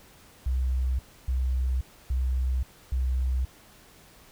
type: tone bursts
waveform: sine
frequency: 64 Hz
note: C2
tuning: 38 cents flat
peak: -23 dBFS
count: 4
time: 0.46-3.45 s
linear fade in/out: 5 ms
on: 530 ms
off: 290 ms
effects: pink hiss -54 dBFS RMS until 4.31 s